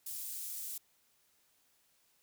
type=high-pass noise; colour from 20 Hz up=pink; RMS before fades=-42 dBFS; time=0.06-0.78 s; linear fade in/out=5 ms; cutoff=10000 Hz; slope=12 dB/octave; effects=white hiss -72 dBFS RMS until 2.22 s